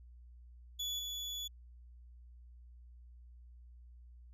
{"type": "tone with level steps", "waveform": "35% pulse", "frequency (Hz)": 3424, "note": "A7", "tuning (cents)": -48, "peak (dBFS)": [-34, -37], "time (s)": [0.79, 1.48], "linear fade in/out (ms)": 10, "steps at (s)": 0.99, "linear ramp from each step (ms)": 2, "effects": ["added 60 Hz sine -53 dBFS peak until 4.33 s", "resampled to 32000 Hz"]}